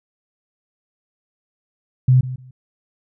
sine tone with echo, 128.2 Hz, C3, 35 cents flat, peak -9 dBFS, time 2.08-2.21 s, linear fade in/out 5 ms, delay 150 ms, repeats 2, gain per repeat -15 dB, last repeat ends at 2.51 s, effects none

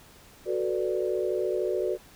sine chord, B minor seventh, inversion second, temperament equal, 370 / 440 / 493.9 / 587.3 Hz, F#4 / A4 / B4 / D5, 0 / 0 / 0 / 0 cents, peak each -28 / -32 / -32 / -32 dBFS, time 0.45-1.98 s, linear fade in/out 50 ms, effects pink hiss -53 dBFS RMS until 2.15 s

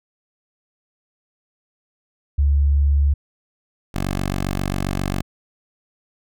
sine / 10% pulse tone pair in turn, 71.1 / 47.45 Hz, C#2 / F#1, +45 / +44 cents, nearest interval perfect fifth, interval 701 cents, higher first, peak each -13 dBFS, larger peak neither, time 2.38-3.14 / 3.94-5.22 s, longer second, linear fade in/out 10 ms, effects none

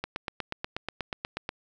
click train, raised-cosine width 0.3 ms, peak -15 dBFS, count 13, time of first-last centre 0.04-1.491 s, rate 8.27 Hz, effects none

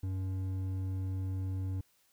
triangle tone with hard clipping, 94.5 Hz, F#2, 37 cents sharp, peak -34 dBFS, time 0.03-1.81 s, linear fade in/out 5 ms, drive 10 dB, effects white hiss -70 dBFS RMS until 2.12 s

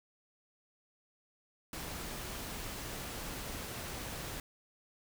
pink noise, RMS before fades -42 dBFS, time 1.73-4.4 s, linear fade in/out 2 ms, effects none

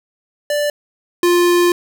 square tone pair in turn, 587.3 / 350.4 Hz, D5 / F4, 0 / +6 cents, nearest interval major sixth, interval 894 cents, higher first, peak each -16 / -11 dBFS, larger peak second, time 0.5-0.7 / 1.23-1.72 s, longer second, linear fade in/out 2 ms, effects none

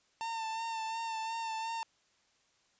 45% pulse tone with vibrato, 900 Hz, A5, 39 cents sharp, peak -35 dBFS, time 0.21-1.83 s, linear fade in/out 0 ms, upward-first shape sine, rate 2.8 Hz, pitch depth 29 cents each way, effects white hiss -71 dBFS RMS until 2.79 s + resampled to 16000 Hz

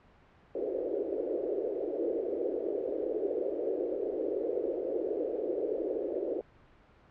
white band-pass noise, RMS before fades -33 dBFS, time 0.55-6.41 s, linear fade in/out 2 ms, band 330 to 530 Hz, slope 48 dB/octave, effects pink hiss -60 dBFS RMS until 7.1 s + low-pass 2000 Hz 12 dB/octave

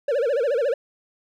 triangle tone with vibrato, 517 Hz, C5, 21 cents flat, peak -17 dBFS, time 0.08-0.74 s, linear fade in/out 5 ms, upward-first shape sine, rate 14 Hz, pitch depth 230 cents each way, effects none

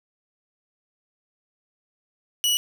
sawtooth tone, 2933 Hz, F#7, 16 cents flat, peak -16 dBFS, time 2.44-2.57 s, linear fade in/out 0 ms, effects none

